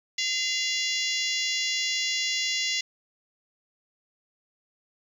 harmonic tone with a mistuned harmonic, 683 Hz, F5, 39 cents flat, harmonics 3 / 4 / 5 / 6 / 7 / 8 / 9 / 10, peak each -31 / -32 / -33 / -34 / -34 / -35 / -36 / -36 dBFS, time 0.18-2.81 s, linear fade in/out 5 ms, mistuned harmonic 4, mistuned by +47 cents, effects 9-bit

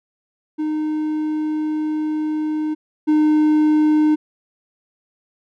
triangle tone pair in turn, 307.6 / 305.5 Hz, D#4 / D#4, -20 / -32 cents, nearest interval unison, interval 12 cents, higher first, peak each -17 / -10 dBFS, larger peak second, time 0.58-2.75 / 3.07-4.16 s, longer first, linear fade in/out 20 ms, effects none

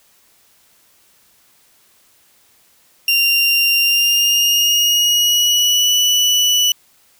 30% pulse tone with pitch glide, 2779 to 2961 Hz, F7 to F#7, -9 to +1 cents, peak -9 dBFS, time 3.08-6.72 s, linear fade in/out 2 ms, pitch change +110 cents, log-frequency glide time 3.81-5.93 s, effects white hiss -54 dBFS RMS until 7.19 s

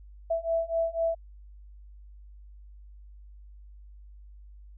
sine beating tone pair, 659.3 / 663.3 Hz, E5 / E5, 0 / +11 cents, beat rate 4 Hz, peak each -29 / -28 dBFS, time 0.3-1.15 s, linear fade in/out 10 ms, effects added 50 Hz sine -46 dBFS peak until 4.77 s

